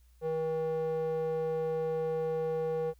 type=tone with band-pass filter; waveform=square; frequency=160 Hz; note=D#3; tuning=49 cents sharp; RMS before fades=-32 dBFS; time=0.21-2.94 s; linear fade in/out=50 ms; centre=540 Hz; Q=5.7; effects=added 60 Hz sine -58 dBFS peak until 2.99 s + white hiss -72 dBFS RMS until 2.99 s